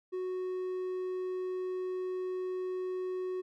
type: tone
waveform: triangle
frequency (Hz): 368.9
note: F#4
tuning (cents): -5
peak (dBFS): -31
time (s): 0.12-3.42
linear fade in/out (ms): 20
effects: none